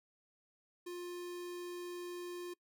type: tone with notch filter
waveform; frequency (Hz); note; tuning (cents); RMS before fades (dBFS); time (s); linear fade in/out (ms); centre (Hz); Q
square; 353; F4; +19; -44; 0.86-2.54; 10; 1400; 1.9
effects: noise-tail reverb RT60 0.1 s tail -23 dB re dry